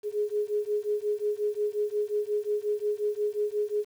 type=beating tone pair; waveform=sine; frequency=415.3 / 420.9 Hz; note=G#4 / G#4; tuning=0 / +23 cents; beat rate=5.6 Hz; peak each=-29 dBFS; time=0.03-3.85 s; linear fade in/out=50 ms; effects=9-bit